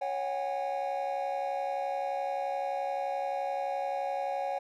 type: chord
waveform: triangle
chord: C# suspended fourth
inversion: none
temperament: equal with one note detuned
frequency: 554.4 / 740 / 811.6 Hz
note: C#5 / F#5 / G#5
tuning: 0 / 0 / -40 cents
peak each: -32 dBFS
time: 0.01-4.59 s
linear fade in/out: 10 ms
effects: tanh soft clip ceiling -23 dBFS